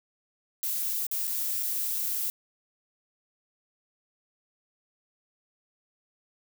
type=noise with dropouts; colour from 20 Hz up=violet; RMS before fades=-30 dBFS; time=0.63-2.3 s; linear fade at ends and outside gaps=0 ms; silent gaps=1.067-1.114 / 1.272-1.277 / 1.626-1.631 s; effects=none